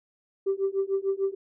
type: tone with tremolo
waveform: sine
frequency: 390 Hz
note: G4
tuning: 9 cents flat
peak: -19 dBFS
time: 0.46-1.35 s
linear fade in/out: 10 ms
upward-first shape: triangle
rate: 6.7 Hz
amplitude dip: 100%
effects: tanh soft clip ceiling -18 dBFS